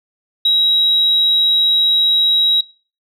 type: tone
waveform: sine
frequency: 3845 Hz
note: B7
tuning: 47 cents flat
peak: -9 dBFS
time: 0.45-2.61 s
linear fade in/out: 5 ms
effects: noise-tail reverb RT60 0.4 s tail -24 dB re dry + tanh soft clip ceiling -5 dBFS